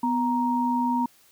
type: tone pair together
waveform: sine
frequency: 247.9 / 936 Hz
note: B3 / A#5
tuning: +7 / +7 cents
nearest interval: octave + major seventh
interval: 2300 cents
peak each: -24 dBFS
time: 0.03-1.06 s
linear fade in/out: 5 ms
effects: white hiss -58 dBFS RMS until 1.31 s